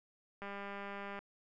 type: click train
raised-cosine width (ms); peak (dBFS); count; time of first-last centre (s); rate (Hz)
0.5; -30; 155; 0.42-1.19; 200
effects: none